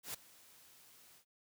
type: noise with ADSR envelope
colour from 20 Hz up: white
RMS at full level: -41 dBFS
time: 0.03-1.25 s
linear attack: 110 ms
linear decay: 8 ms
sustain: -21 dB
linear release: 83 ms
effects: noise-tail reverb RT60 0.1 s tail -26 dB re dry + high-pass 60 Hz 12 dB/octave